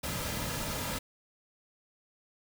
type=noise with comb filter; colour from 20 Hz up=pink; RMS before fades=-35 dBFS; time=0.03-0.99 s; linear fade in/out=10 ms; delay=2.7 ms; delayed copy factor=-0.55; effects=none